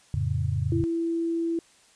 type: chord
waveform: sine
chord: F augmented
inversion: none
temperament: equal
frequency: 87.31 / 110 / 138.59 Hz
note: F2 / A2 / C#3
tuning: 0 / 0 / 0 cents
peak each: -28 dBFS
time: 0.14-0.84 s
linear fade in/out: 0 ms
type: tone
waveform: sine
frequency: 333.2 Hz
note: E4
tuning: 19 cents sharp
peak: -24 dBFS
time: 0.72-1.59 s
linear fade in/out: 2 ms
effects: white hiss -58 dBFS RMS until 1.95 s + resampled to 22050 Hz